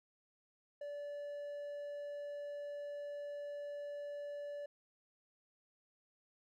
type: tone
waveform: triangle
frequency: 579 Hz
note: D5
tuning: 25 cents flat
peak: -40 dBFS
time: 0.81-4.66 s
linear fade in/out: 5 ms
effects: none